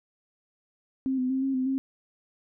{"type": "tone with pitch steps", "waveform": "sine", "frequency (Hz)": [264.6, 254.4, 264.1, 269.3, 258.1, 267.3], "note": ["C4", "C4", "C4", "C#4", "C4", "C4"], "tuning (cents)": [20, -48, 16, -50, -23, 37], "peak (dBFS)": -24, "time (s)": [1.06, 1.78], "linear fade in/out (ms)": 0, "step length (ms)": 120, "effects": []}